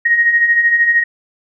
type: beating tone pair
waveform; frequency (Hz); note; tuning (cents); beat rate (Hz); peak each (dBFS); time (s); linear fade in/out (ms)
sine; 1864.7 / 1877.7; A#6 / A#6; 0 / +12; 13; -18 / -10; 0.05-1.04; 10
effects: none